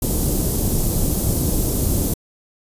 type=band-stop noise; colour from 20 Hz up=pink; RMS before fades=-19 dBFS; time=0.02-2.14 s; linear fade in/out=5 ms; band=370 to 9600 Hz; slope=12 dB/octave; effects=resampled to 32000 Hz